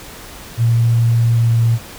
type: tone with pitch glide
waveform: sine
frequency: 116.54 to 115.67 Hz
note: A#2 to A#2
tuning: 0 to -13 cents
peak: -10 dBFS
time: 0.57-1.79 s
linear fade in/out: 50 ms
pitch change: -13 cents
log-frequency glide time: 1.28-1.57 s
effects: pink hiss -35 dBFS RMS until 1.98 s